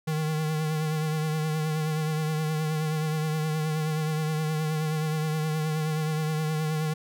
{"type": "tone with vibrato", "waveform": "square", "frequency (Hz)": 155.56, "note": "D#3", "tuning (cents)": 0, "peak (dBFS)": -26, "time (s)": [0.07, 6.94], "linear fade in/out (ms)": 10, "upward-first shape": "triangle", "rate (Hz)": 9.5, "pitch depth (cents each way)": 41, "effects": []}